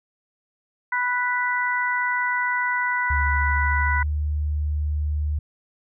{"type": "harmonic tone", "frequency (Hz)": 493.6, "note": "B4", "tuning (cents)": -1, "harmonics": [2, 3, 4], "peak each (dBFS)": [-25, -25, -25], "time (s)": [0.92, 4.03], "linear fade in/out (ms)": 5}
{"type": "tone with pitch glide", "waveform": "sine", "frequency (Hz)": [73.42, 75.01], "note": ["D2", "D2"], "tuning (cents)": [0, 37], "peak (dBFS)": -21, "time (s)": [3.1, 5.39], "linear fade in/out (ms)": 5, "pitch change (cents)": 37, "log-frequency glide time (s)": [3.32, 4.05]}
{"effects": []}